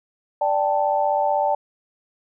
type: chord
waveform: sine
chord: D suspended fourth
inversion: none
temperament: equal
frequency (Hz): 587.3 / 784 / 880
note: D5 / G5 / A5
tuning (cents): 0 / 0 / 0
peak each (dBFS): -22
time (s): 0.41-1.55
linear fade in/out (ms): 5
effects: none